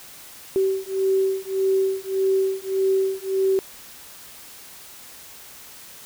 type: beating tone pair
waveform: sine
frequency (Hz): 383.2 / 384.9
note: G4 / G4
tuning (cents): -39 / -32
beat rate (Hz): 1.7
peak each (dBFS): -22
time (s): 0.56-3.59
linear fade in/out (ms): 0
effects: white hiss -43 dBFS RMS until 6.05 s